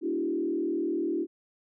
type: tone with frequency modulation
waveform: sine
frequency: 332.8 Hz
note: E4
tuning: 17 cents sharp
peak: -26 dBFS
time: 0.01-1.27 s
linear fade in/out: 50 ms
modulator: 40.1 Hz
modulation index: 1.3
effects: none